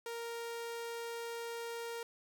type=tone; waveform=sawtooth; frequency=465.9 Hz; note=A#4; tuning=1 cent flat; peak=-36 dBFS; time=0.06-2.03 s; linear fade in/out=2 ms; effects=none